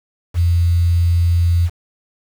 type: tone with quantisation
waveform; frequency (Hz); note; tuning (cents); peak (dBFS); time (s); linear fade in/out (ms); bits
sine; 85.8; F2; -30; -11; 0.34-1.7; 50; 6
effects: none